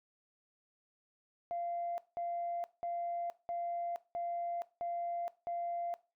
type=tone bursts; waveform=sine; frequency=691 Hz; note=F5; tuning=19 cents flat; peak=-34 dBFS; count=7; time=1.51-5.94 s; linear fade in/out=0 ms; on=470 ms; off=190 ms; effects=noise-tail reverb RT60 0.3 s tail -19 dB re dry + tanh soft clip ceiling -30 dBFS